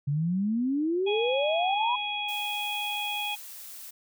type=exponential sweep; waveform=sine; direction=up; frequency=137.6 to 1012 Hz; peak=-24 dBFS; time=0.07-1.96 s; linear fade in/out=10 ms
type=harmonic tone; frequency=830.6 Hz; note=G#5; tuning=in tune; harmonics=1 / 3 / 4; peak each=-34 / -33 / -33 dBFS; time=1.06-3.36 s; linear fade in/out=20 ms
type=noise; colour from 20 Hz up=blue; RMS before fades=-43 dBFS; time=2.28-3.91 s; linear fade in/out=10 ms
effects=none